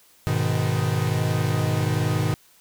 45% pulse chord, G# minor, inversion none, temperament equal with one note detuned, 103.83 / 124.98 / 155.56 Hz, G#2 / B2 / D#3, 0 / +21 / 0 cents, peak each -25 dBFS, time 0.27-2.34 s, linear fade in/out 0 ms, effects white hiss -56 dBFS RMS until 2.6 s

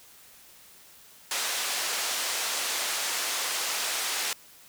white band-pass noise, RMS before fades -30 dBFS, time 1.31-4.33 s, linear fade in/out 2 ms, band 520 to 7800 Hz, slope 12 dB/octave, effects white hiss -53 dBFS RMS until 4.68 s

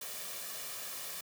white noise with comb filter, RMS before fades -42 dBFS, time 0.01-1.21 s, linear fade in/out 5 ms, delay 1.7 ms, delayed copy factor +0.5, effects high-pass 150 Hz 12 dB/octave

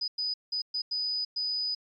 sine tone bursts at uneven times, 4978 Hz, D#8, in tune, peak -25 dBFS, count 6, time 0.01-0.08 / 0.18-0.34 / 0.52-0.62 / 0.74-0.82 / 0.91-1.25 / 1.36-1.75 s, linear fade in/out 10 ms, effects tanh soft clip ceiling -27 dBFS + MP3 48 kbps

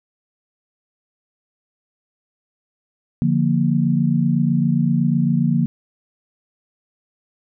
sine chord, Bb major, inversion first, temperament equal, 146.83 / 174.61 / 233.1 Hz, D3 / F3 / Bb3, 0 / 0 / 0 cents, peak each -19 dBFS, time 3.22-5.66 s, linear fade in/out 0 ms, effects none

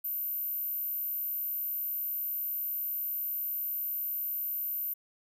sine tone, 13570 Hz, G#9, 36 cents sharp, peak -31 dBFS, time 0.04-4.94 s, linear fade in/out 10 ms, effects none

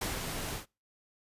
pink noise with ADSR envelope, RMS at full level -33 dBFS, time 0.01-0.66 s, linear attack 7 ms, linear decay 140 ms, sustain -4 dB, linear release 120 ms, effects noise-tail reverb RT60 0.3 s tail -26 dB re dry + resampled to 32000 Hz

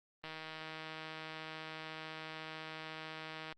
click train, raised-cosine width 0.3 ms, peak -29 dBFS, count 520, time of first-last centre 0.24-3.525 s, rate 158 Hz, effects Opus 24 kbps

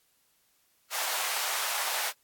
pink high-pass noise, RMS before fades -31 dBFS, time 0.9-2.13 s, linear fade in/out 50 ms, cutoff 700 Hz, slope 24 dB/octave, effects white hiss -69 dBFS RMS until 2.23 s + AAC 64 kbps

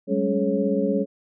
sine tone cluster, 191.7 / 208.5 / 280.2 / 424.8 / 548 Hz, G3 / G#3 / C#4 / G#4 / C#5, -38 / +7 / +19 / +39 / -20 cents, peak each -26 dBFS, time 0.07-1.06 s, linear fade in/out 50 ms, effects none

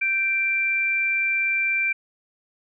sine tone pair together, 1554 / 2357 Hz, G6 / D7, -16 / +6 cents, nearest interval perfect fifth, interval 722 cents, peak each -30 / -20 dBFS, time 0.01-1.93 s, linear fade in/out 10 ms, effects none

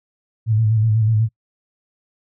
sine tone with vibrato, 110 Hz, A2, in tune, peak -13 dBFS, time 0.46-1.29 s, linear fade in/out 50 ms, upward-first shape square, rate 8.1 Hz, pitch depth 46 cents each way, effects noise-tail reverb RT60 0.1 s tail -26 dB re dry

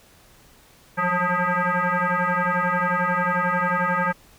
sine tone with frequency modulation, 184.1 Hz, F#3, 8 cents flat, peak -19 dBFS, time 0.97-4.13 s, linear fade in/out 20 ms, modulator 357 Hz, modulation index 4.7, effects pink hiss -53 dBFS RMS until 4.38 s

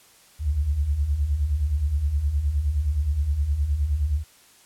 sine beating tone pair, 65.6 / 75.2 Hz, C2 / D2, +5 / +42 cents, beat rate 9.6 Hz, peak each -28 / -21 dBFS, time 0.39-4.24 s, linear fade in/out 50 ms, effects white hiss -54 dBFS RMS until 4.65 s + low-pass 12000 Hz 12 dB/octave

